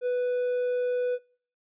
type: tone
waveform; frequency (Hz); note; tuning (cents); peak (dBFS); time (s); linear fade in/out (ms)
triangle; 494.7; B4; +3; -22; 0.01-1.19; 50
effects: noise-tail reverb RT60 0.5 s tail -25 dB re dry + resampled to 8000 Hz